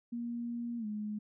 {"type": "tone with pitch glide", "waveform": "sine", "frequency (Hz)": [236.7, 210.9], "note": ["A#3", "G#3"], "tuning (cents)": [27, 27], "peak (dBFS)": -35, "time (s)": [0.12, 1.19], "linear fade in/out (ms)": 10, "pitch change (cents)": -200, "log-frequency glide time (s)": [0.78, 0.86], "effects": []}